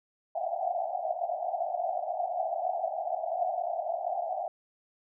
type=band-pass noise; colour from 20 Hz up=pink; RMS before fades=-32 dBFS; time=0.35-4.48 s; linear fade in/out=2 ms; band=650 to 760 Hz; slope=96 dB/octave; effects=none